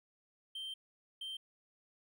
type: tone bursts at uneven times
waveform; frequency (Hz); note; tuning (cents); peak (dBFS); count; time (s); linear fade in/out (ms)
triangle; 3136; G7; 0; -39; 2; 0.55-0.74 / 1.21-1.37; 5
effects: none